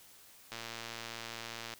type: click train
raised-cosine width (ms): 0.2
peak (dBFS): -24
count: 141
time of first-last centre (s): 0.52-1.737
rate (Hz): 115
effects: white hiss -58 dBFS RMS until 1.79 s